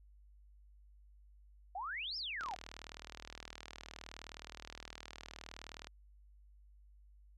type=exponential two-way sweep; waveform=sine; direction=up then down; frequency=698.5 to 5500 to 698.5 Hz; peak=-39 dBFS; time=1.75-2.55 s; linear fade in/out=5 ms; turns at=2.17 s
type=click train; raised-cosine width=0.2 ms; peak=-29 dBFS; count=137; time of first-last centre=2.41-5.871 s; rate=39.3 Hz
effects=added 50 Hz sine -59 dBFS peak until 7.37 s